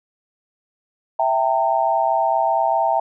sine chord, E diminished, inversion none, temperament equal with one note detuned, 659.3 / 784 / 912.1 Hz, E5 / G5 / Bb5, 0 / 0 / -38 cents, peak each -20 dBFS, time 1.19-3 s, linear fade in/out 5 ms, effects none

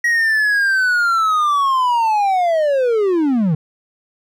triangle linear sweep, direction down, 1908 to 146.7 Hz, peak -11 dBFS, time 0.04-3.55 s, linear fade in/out 5 ms, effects none

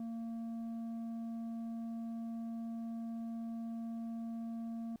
sine tone with tanh clipping, 229 Hz, A#3, 31 cents flat, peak -40 dBFS, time 0-4.96 s, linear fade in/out 2 ms, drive 6 dB, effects pink hiss -72 dBFS RMS until 5 s

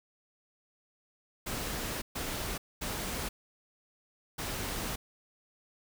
pink noise bursts at uneven times, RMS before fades -36 dBFS, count 4, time 1.46-2.02 / 2.15-2.58 / 2.81-3.29 / 4.38-4.96 s, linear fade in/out 10 ms, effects none

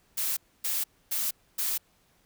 blue noise bursts, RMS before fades -29 dBFS, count 4, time 0.17-1.78 s, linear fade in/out 10 ms, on 200 ms, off 270 ms, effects pink hiss -66 dBFS RMS until 2.25 s

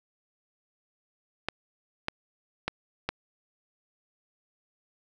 clicks, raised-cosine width 0.3 ms, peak -12 dBFS, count 4, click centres 1.486 / 2.084 / 2.68 / 3.09 s, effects none

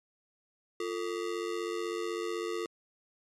square ring-modulated tone, 397.7 Hz, G4, 25 cents sharp, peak -30 dBFS, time 0.8-2.66 s, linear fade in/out 2 ms, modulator 48 Hz, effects low-pass 8000 Hz 12 dB/octave + MP3 96 kbps

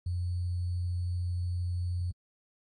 sine tone with sample-and-hold, 88.7 Hz, F2, 27 cents sharp, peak -29 dBFS, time 0.06-2.11 s, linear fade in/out 5 ms, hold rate 4410 Hz, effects AAC 32 kbps

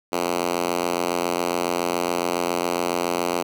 5% pulse tone with high-pass filter, 87.2 Hz, F2, 2 cents flat, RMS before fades -24 dBFS, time 0.12-3.43 s, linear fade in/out 10 ms, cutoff 300 Hz, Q 1.1, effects none

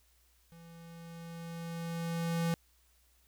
square tone with level ramp, 167.4 Hz, E3, 27 cents sharp, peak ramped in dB -53 to -29 dBFS, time 0.52-2.54 s, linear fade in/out 0 ms, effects added 60 Hz sine -68 dBFS peak until 3.27 s + white hiss -70 dBFS RMS until 3.27 s

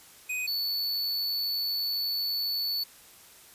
square tone pair in turn, 2500 / 4454 Hz, D#7 / C#8, +8 / +7 cents, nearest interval minor seventh, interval 999 cents, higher second, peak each -30 / -28 dBFS, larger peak second, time 0.29-0.47 / 0.47-2.84 s, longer second, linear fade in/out 10 ms, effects white hiss -53 dBFS RMS until 3.54 s + resampled to 32000 Hz

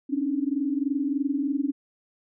sine tone cluster, 267.9 / 288.4 / 311.5 Hz, C4 / D4 / D#4, +41 / -31 / +2 cents, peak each -27 / -26 / -34 dBFS, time 0.09-1.72 s, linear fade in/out 20 ms, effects none

